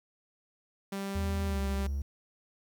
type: tone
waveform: sawtooth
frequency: 196.7 Hz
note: G3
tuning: 6 cents sharp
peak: -30 dBFS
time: 0.92-1.87 s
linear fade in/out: 5 ms
type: tone with pitch glide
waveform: triangle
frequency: 80 to 69.64 Hz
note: D#2 to C#2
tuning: +49 to +9 cents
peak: -28 dBFS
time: 1.15-2.02 s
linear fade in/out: 5 ms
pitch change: -240 cents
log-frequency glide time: 1.46-1.6 s
effects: 10-bit